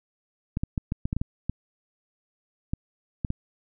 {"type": "clicks", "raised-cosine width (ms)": 5, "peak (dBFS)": -14, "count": 12, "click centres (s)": [0.571, 0.635, 0.778, 0.921, 1.055, 1.129, 1.166, 1.215, 1.496, 2.735, 3.248, 3.304], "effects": []}